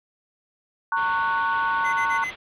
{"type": "chord", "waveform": "sine", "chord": "F# major", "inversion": "first", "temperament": "equal with one note detuned", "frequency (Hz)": [913.7, 1108.7, 1480], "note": ["A#5", "C#6", "F#6"], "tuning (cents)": [-35, 0, 0], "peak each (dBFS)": -25, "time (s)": [0.92, 2.24], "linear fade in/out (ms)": 2}
{"type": "low-pass noise", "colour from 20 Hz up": "white", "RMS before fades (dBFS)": -40, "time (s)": [0.96, 2.36], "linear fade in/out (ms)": 20, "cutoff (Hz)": 3600, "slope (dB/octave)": 48}
{"type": "tone bursts", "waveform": "triangle", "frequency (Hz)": 2046, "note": "C7", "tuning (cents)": -39, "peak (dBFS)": -25, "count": 4, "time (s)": [1.84, 2.312], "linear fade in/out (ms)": 20, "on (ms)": 94, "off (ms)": 32}
{"effects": []}